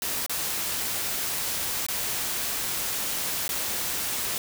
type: noise with dropouts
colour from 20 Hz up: white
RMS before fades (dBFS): -29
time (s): 0.02-4.38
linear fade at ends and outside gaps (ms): 1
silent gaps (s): 0.263-0.295 / 1.865-1.885 / 3.48-3.491
effects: none